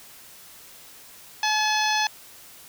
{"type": "harmonic tone with a mistuned harmonic", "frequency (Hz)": 856, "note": "A5", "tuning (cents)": -48, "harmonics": [1, 2, 3, 4, 5, 6, 7], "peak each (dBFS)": [-24, -27, -29, -30, -31, -32, -32], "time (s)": [1.43, 2.07], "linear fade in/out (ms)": 2, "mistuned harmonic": 7, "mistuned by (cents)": 26, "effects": ["white hiss -47 dBFS RMS until 2.68 s"]}